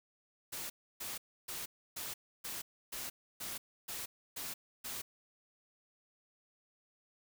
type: noise bursts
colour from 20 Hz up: white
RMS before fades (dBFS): -42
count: 10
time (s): 0.52-5.02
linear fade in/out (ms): 10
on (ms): 180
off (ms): 300
effects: none